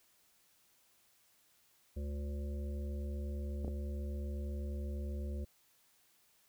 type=harmonic tone; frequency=71.8 Hz; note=D2; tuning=39 cents flat; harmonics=1 / 3 / 5 / 7 / 8; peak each=-37 / -47 / -51 / -54 / -55 dBFS; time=1.96-5.45 s; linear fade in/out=10 ms
type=clicks; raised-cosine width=2 ms; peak=-28 dBFS; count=2; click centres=3.647 / 3.68 s
effects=white hiss -70 dBFS RMS until 6.48 s